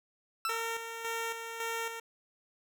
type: tone with exponential decay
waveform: 40% pulse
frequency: 1331 Hz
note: E6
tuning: 16 cents sharp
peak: -28 dBFS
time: 0.45-0.83 s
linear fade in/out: 1 ms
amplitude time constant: 81 ms
type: tone with tremolo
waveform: 10% pulse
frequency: 457.6 Hz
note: A#4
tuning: 32 cents flat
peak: -25 dBFS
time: 0.49-2 s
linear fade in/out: 5 ms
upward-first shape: square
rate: 1.8 Hz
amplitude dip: 50%
effects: none